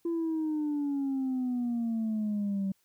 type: exponential sweep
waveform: sine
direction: down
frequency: 340.2 to 191.8 Hz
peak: -26 dBFS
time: 0.05-2.72 s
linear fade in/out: 5 ms
effects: tanh soft clip ceiling -26 dBFS + white hiss -71 dBFS RMS until 2.84 s